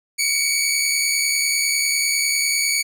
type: tone pair together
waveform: 15% pulse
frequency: 2224 / 2294 Hz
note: C#7 / D7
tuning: +5 / -41 cents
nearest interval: minor second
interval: 54 cents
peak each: -14 dBFS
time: 0.18-2.83 s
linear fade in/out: 20 ms
effects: none